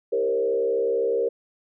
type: tone with frequency modulation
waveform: sine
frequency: 466.2 Hz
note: A#4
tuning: in tune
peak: -20 dBFS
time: 0.12-1.29 s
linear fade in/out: 10 ms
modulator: 68 Hz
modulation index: 0.99
effects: none